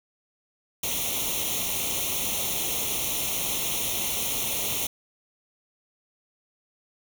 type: noise with comb filter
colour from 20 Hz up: white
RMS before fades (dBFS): -28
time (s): 0.83-4.87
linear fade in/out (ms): 5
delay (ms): 0.31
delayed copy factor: +0.85
effects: none